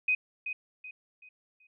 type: tone with echo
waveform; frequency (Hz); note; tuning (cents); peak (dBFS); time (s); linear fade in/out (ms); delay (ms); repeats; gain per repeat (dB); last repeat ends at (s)
sine; 2506; D#7; +12; -23; 0.08-0.15; 5; 380; 4; -9; 1.67
effects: none